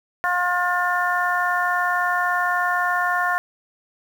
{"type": "harmonic tone", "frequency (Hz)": 356.4, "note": "F4", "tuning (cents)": 35, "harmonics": [2, 3, 4, 5], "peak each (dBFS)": [-24, -24, -24, -24], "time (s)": [0.24, 3.38], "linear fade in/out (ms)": 0, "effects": ["7-bit"]}